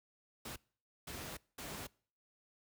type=noise bursts at uneven times; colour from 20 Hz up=pink; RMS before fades=-45 dBFS; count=3; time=0.45-0.56 / 1.07-1.37 / 1.58-1.87 s; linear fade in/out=5 ms; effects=noise-tail reverb RT60 0.5 s tail -25 dB re dry + high-pass 60 Hz 12 dB/octave